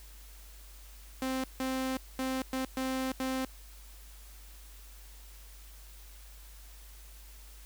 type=tone bursts at uneven times; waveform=sawtooth; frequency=261.6 Hz; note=C4; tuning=in tune; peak=-27 dBFS; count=6; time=1.22-1.44 / 1.6-1.97 / 2.19-2.42 / 2.53-2.65 / 2.77-3.12 / 3.2-3.45 s; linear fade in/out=2 ms; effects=added 50 Hz sine -49 dBFS peak until 7.65 s + white hiss -56 dBFS RMS until 7.65 s